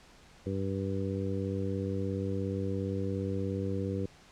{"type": "harmonic tone", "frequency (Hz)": 97.1, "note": "G2", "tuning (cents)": -16, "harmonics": [1, 2, 3, 4, 5], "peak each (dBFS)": [-34, -36, -38, -39, -38], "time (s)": [0.46, 4.06], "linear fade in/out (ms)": 5, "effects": ["pink hiss -57 dBFS RMS until 4.31 s", "low-pass 7000 Hz 12 dB/octave"]}